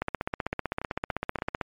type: two click trains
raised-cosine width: 0.5 ms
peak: -13 / -18 dBFS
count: 26 / 4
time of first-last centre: 0.02-1.612 / 0.53-1.387 s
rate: 15.7 / 3.5 Hz
effects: MP3 64 kbps